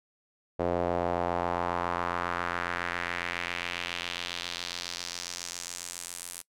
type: tone with band-pass filter sweep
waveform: sawtooth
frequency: 87.31 Hz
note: F2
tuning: in tune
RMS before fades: -33 dBFS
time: 0.59-6.42 s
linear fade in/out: 10 ms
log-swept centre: 540 to 10000 Hz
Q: 1.9
effects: noise-tail reverb RT60 0.1 s tail -22 dB re dry